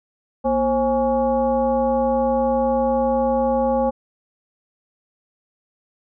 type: tone with frequency modulation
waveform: sine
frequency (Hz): 534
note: C5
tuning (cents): +35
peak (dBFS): -16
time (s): 0.44-3.91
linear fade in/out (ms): 20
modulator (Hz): 296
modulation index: 1.1
effects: none